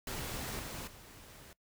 pink noise with level steps, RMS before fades -40 / -43 / -54 dBFS, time 0.07-1.53 s, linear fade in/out 2 ms, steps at 0.59 / 0.87 s, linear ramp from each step 5 ms, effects noise-tail reverb RT60 0.1 s tail -20 dB re dry

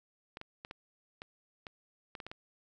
clicks, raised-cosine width 0.3 ms, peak -27 dBFS, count 10, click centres 0.371 / 0.414 / 0.649 / 0.711 / 1.219 / 1.668 / 2.152 / 2.202 / 2.266 / 2.315 s, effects none

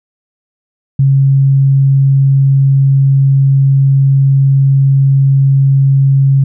sine tone, 136.6 Hz, C#3, 25 cents flat, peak -5 dBFS, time 0.99-6.44 s, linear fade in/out 5 ms, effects none

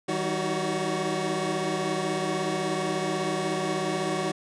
25% pulse tone cluster, 159.1 / 193.4 / 313.2 / 370.5 / 568 Hz, D#3 / G3 / D#4 / F#4 / C#5, +39 / -23 / +11 / +2 / +42 cents, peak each -30 / -30 / -31 / -26 / -30 dBFS, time 0.08-4.32 s, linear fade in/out 10 ms, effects resampled to 22050 Hz

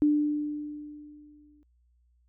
sine tone with exponential decay, 297.1 Hz, D4, 20 cents sharp, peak -18 dBFS, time 0.02-1.63 s, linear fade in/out 0 ms, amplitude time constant 350 ms, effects added 60 Hz sine -63 dBFS peak until 2.28 s

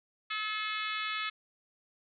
harmonic tone, 430 Hz, A4, 40 cents flat, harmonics 3 / 4 / 5 / 6 / 7 / 8 / 9 / 10, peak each -37 / -41 / -39 / -40 / -45 / -41 / -47 / -49 dBFS, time 0.3-1.3 s, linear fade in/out 10 ms, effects none

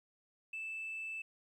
sine tone, 2637 Hz, E7, in tune, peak -38 dBFS, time 0.53-1.22 s, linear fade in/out 5 ms, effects tanh soft clip ceiling -36 dBFS + 12-bit

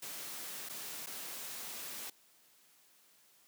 white noise with dropouts, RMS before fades -44 dBFS, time 0.02-2.1 s, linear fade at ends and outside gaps 5 ms, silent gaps 0.689-0.695 / 1.062-1.069 s, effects white hiss -66 dBFS RMS until 3.47 s + high-pass 150 Hz 12 dB/octave

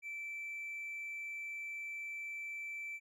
triangle tone, 2328 Hz, D7, 16 cents flat, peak -38 dBFS, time 0.02-3 s, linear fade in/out 50 ms, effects tanh soft clip ceiling -36 dBFS

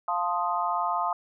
sine chord, F dominant seventh, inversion none, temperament equal, 698.5 / 880 / 1046.5 / 1244.5 Hz, F5 / A5 / C6 / Eb6, 0 / 0 / 0 / 0 cents, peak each -30 dBFS, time 0.08-1.13 s, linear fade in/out 2 ms, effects none

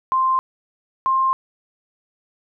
sine tone pair in turn, 1046.5 / 1057.4 Hz, C6 / C6, 0 / +18 cents, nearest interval unison, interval 18 cents, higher second, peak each -15 dBFS, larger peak neither, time 0.12-0.39 / 1.06-1.33 s, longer neither, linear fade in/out 0 ms, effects none

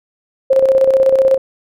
sine tone with tremolo, 532 Hz, C5, 29 cents sharp, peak -6 dBFS, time 0.5-1.38 s, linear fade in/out 10 ms, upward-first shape square, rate 16 Hz, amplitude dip 50%, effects none

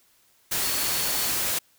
sine tone in noise, 4417 Hz, C#8, 7 cents flat, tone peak -35 dBFS, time 0.62-1.31 s, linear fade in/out 10 ms, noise white, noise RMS -26 dBFS, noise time 0.51-1.59 s, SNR -12 dB, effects white hiss -62 dBFS RMS until 1.78 s

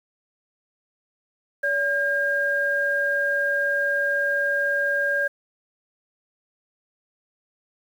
sine tone pair together, 569.9 / 1612 Hz, C#5 / G6, +48 / +48 cents, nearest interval octave + tritone, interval 1800 cents, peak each -26 / -21 dBFS, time 1.63-5.28 s, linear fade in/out 10 ms, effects 8-bit

